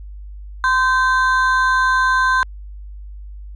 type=ring-modulated tone; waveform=triangle; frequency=1291 Hz; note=E6; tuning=37 cents flat; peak=-8 dBFS; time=0.64-2.43 s; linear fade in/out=0 ms; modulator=259 Hz; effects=added 50 Hz sine -31 dBFS peak until 3.55 s + resampled to 22050 Hz